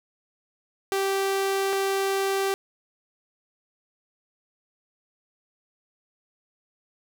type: tone pair in turn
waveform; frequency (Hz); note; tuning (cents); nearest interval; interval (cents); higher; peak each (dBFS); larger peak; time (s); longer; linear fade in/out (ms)
sawtooth; 390 / 390; G4 / G4; -9 / -9; unison; 0; neither; -19; neither; 0.92-1.73 / 1.73-2.54; neither; 0
effects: none